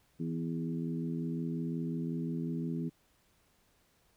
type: harmonic tone with a mistuned harmonic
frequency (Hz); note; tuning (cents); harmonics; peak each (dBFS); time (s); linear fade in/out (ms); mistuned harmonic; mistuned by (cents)
82.41; E2; 0; 2 / 3 / 4 / 5; -35 / -37 / -42 / -47; 0.19-2.9; 20; 3; +22
effects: pink hiss -70 dBFS RMS until 4.16 s